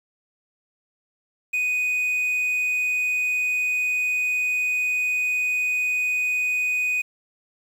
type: tone with quantisation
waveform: triangle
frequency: 2489 Hz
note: D#7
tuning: in tune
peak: -19 dBFS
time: 1.53-7.02 s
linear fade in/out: 10 ms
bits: 8
effects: none

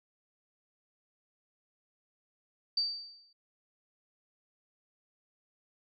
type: tone with exponential decay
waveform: sine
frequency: 4630 Hz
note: D8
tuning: 25 cents flat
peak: -25 dBFS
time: 2.77-3.33 s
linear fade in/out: 5 ms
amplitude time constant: 120 ms
effects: none

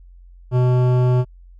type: tone with hard clipping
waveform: sine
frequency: 125.2 Hz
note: B2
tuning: 24 cents sharp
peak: -15 dBFS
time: 0.51-1.25 s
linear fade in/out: 50 ms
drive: 14 dB
effects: added 44 Hz sine -41 dBFS peak until 1.59 s

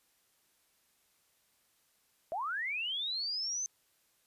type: linear sweep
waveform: sine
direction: up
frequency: 612 to 6272 Hz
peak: -33 dBFS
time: 2.32-3.66 s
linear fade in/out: 0 ms
effects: white hiss -72 dBFS RMS until 4.26 s + resampled to 32000 Hz

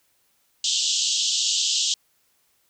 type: band-pass noise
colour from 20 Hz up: pink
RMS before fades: -23 dBFS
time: 0.64-1.94 s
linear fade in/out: 2 ms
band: 2900 to 7700 Hz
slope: 96 dB/octave
effects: white hiss -66 dBFS RMS until 2.69 s

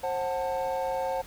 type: chord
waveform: triangle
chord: F# diminished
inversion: second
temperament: just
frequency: 532.8 / 740 / 888 Hz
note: C5 / F#5 / A5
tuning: +31 / 0 / +16 cents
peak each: -28 / -31 / -31 dBFS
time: 0.03-1.22 s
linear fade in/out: 10 ms
effects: added 50 Hz sine -56 dBFS peak until 1.26 s + pink hiss -49 dBFS RMS until 1.26 s

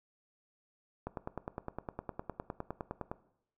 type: click train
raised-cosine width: 1 ms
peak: -23 dBFS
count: 21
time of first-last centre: 1.07-3.115 s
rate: 9.78 Hz
effects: noise-tail reverb RT60 0.7 s tail -17 dB re dry

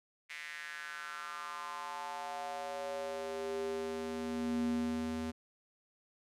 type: tone with high-pass filter sweep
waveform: square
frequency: 80 Hz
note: D#2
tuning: 49 cents sharp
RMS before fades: -39 dBFS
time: 0.29-5.32 s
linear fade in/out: 20 ms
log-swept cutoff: 2100 to 170 Hz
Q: 4.3
effects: low-pass 10000 Hz 12 dB/octave

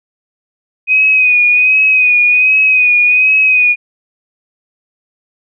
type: tone with vibrato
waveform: sine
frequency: 2500 Hz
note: D#7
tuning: 8 cents sharp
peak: -6 dBFS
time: 0.87-3.76 s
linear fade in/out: 50 ms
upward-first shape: sine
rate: 1.3 Hz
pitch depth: 41 cents each way
effects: none

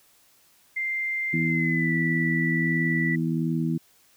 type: tone with pitch glide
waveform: sine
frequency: 2093 to 1964.2 Hz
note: C7 to B6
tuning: 0 to -10 cents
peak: -25 dBFS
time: 0.76-3.16 s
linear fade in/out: 10 ms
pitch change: -110 cents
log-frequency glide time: 1.44-1.94 s
type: harmonic tone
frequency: 81.4 Hz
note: E2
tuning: 21 cents flat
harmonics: 2 / 3 / 4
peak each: -25 / -28 / -30 dBFS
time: 1.33-3.78 s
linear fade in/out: 10 ms
effects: white hiss -60 dBFS RMS until 4.16 s

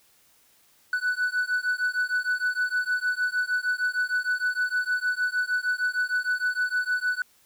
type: beating tone pair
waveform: triangle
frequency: 1485 / 1491.5 Hz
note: F#6 / F#6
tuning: +6 / +13 cents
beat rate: 6.5 Hz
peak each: -25 dBFS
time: 0.93-7.22 s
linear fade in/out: 2 ms
effects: white hiss -61 dBFS RMS until 7.45 s

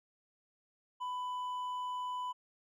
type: tone with hard clipping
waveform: sine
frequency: 997 Hz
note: B5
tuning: 16 cents sharp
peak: -37 dBFS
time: 1-2.33 s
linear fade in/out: 20 ms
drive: 4 dB
effects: none

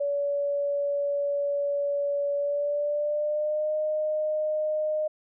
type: tone with pitch glide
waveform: sine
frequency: 570 to 614.4 Hz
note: C#5 to D#5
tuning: +48 to -22 cents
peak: -24 dBFS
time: 0-5.08 s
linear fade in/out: 10 ms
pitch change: +130 cents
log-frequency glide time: 2.35-3.75 s
effects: none

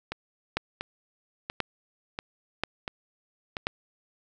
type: two click trains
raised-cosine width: 0.3 ms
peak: -10 / -16 dBFS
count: 4 / 6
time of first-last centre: 0.57-3.669 / 0.12-3.568 s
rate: 0.968 / 1.45 Hz
effects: none

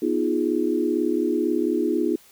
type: chord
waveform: sine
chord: F half-diminished seventh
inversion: second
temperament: equal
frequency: 246.9 / 311.1 / 349.2 / 415.3 Hz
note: Cb4 / Eb4 / F4 / Ab4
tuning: 0 / 0 / 0 / 0 cents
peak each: -27 / -24 / -24 / -27 dBFS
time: 0.02-2.16 s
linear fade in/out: 5 ms
effects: white hiss -53 dBFS RMS until 2.31 s

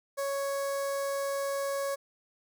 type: tone with notch filter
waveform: sawtooth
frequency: 555 Hz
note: C#5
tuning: 2 cents sharp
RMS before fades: -32 dBFS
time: 0.17-1.96 s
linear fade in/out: 20 ms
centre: 2900 Hz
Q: 0.76
effects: none

